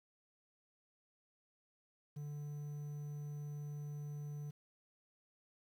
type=tone with quantisation; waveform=triangle; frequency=146.83 Hz; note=D3; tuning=in tune; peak=-40 dBFS; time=2.16-4.51 s; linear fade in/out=10 ms; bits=11; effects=none